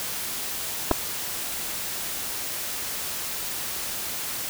clicks, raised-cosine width 1 ms, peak -6 dBFS, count 2, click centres 0.912 / 0.915 s, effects white hiss -31 dBFS RMS until 4.49 s

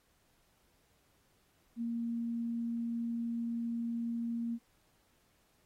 sine tone, 233.1 Hz, A#3, in tune, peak -33 dBFS, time 1.76-4.59 s, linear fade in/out 50 ms, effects pink hiss -72 dBFS RMS until 5.65 s + AAC 48 kbps

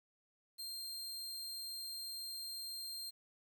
sawtooth tone, 4186 Hz, C8, in tune, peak -40 dBFS, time 0.58-3.11 s, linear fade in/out 20 ms, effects 11-bit

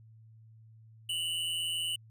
square tone pair together, 2817 / 2985 Hz, F7 / F#7, +14 / +15 cents, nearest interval minor second, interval 101 cents, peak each -38 / -33 dBFS, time 1.09-1.96 s, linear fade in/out 5 ms, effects added 111 Hz sine -53 dBFS peak until 2.1 s + resampled to 32000 Hz

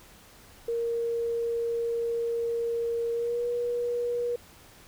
sine tone with pitch glide, 466.2 to 480.4 Hz, A#4 to B4, 0 to -48 cents, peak -26 dBFS, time 0.68-4.36 s, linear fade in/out 5 ms, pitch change +52 cents, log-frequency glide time 3.13-3.46 s, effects pink hiss -53 dBFS RMS until 4.87 s

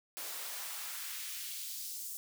white noise with high-pass filter sweep, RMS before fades -42 dBFS, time 0.17-2.17 s, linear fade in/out 0 ms, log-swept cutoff 390 to 7500 Hz, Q 1, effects none

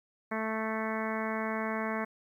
harmonic tone, 220 Hz, A3, in tune, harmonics 1 / 2 / 3 / 4 / 5 / 6 / 7 / 8 / 9 / 10, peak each -35 / -39 / -38 / -41 / -39 / -44 / -43 / -42 / -43 / -44 dBFS, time 0.31-2.05 s, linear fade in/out 10 ms, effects 11-bit

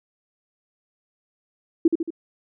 sine tone with echo, 329.6 Hz, E4, in tune, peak -11 dBFS, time 1.85-1.88 s, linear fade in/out 5 ms, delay 75 ms, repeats 3, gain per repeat -5 dB, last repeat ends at 2.105 s, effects none

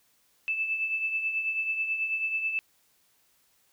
sine tone with tremolo, 2632 Hz, E7, 3 cents flat, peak -24 dBFS, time 0.48-2.59 s, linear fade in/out 0 ms, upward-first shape triangle, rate 9.2 Hz, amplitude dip 60%, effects white hiss -67 dBFS RMS until 3.72 s

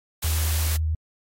white noise, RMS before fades -29 dBFS, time 0.22-0.77 s, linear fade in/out 10 ms
sine tone with vibrato, 78.9 Hz, D#2, 25 cents sharp, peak -21 dBFS, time 0.24-0.95 s, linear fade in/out 5 ms, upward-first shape triangle, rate 9.1 Hz, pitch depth 16 cents each way
effects AAC 48 kbps

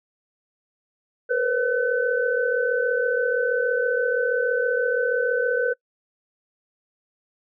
sine tone cluster, 455.8 / 490.8 / 537 / 1514 Hz, A#4 / B4 / C5 / F#6, -39 / -11 / +45 / +39 cents, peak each -29 / -22 / -28 / -25 dBFS, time 1.29-5.74 s, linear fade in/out 20 ms, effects noise-tail reverb RT60 0.1 s tail -25 dB re dry

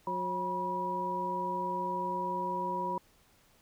harmonic tone with a mistuned harmonic, 180.7 Hz, F#3, 41 cents flat, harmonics 1 / 2 / 3 / 5, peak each -41 / -40 / -41 / -32 dBFS, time 0.07-2.98 s, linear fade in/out 2 ms, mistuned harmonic 5, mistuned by +120 cents, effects pink hiss -65 dBFS RMS until 3.61 s

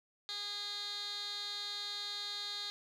15% pulse tone with band-pass filter, 410 Hz, G#4, 22 cents flat, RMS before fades -41 dBFS, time 0.29-2.7 s, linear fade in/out 0 ms, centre 3900 Hz, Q 4.4, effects none

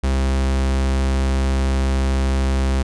45% pulse tone, 66.5 Hz, C2, 29 cents sharp, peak -16 dBFS, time 0.03-2.83 s, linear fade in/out 10 ms, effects resampled to 22050 Hz

